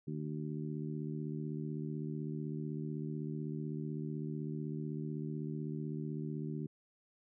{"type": "harmonic tone", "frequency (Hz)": 75.9, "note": "D#2", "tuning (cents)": -42, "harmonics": [2, 3, 4, 5], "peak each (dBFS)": [-39, -43, -45, -47], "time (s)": [0.07, 6.67], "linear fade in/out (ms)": 10, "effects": []}